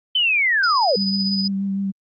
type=linear sweep; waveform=sine; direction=down; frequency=3091 to 437.2 Hz; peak=-15 dBFS; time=0.15-0.96 s; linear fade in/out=5 ms
type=tone with tremolo; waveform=sine; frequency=4978 Hz; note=D#8; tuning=in tune; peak=-19 dBFS; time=0.63-1.48 s; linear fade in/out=5 ms; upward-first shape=triangle; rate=16 Hz; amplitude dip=55%
type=tone with vibrato; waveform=sine; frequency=196 Hz; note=G3; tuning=in tune; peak=-20 dBFS; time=0.96-1.92 s; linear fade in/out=20 ms; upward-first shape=sine; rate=6.2 Hz; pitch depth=17 cents each way
effects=Opus 32 kbps